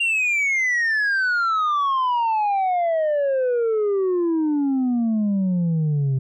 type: exponential sweep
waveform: sine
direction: down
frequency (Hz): 2800 to 130.4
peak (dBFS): -15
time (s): 0-6.19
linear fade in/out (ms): 10
effects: tanh soft clip ceiling -17 dBFS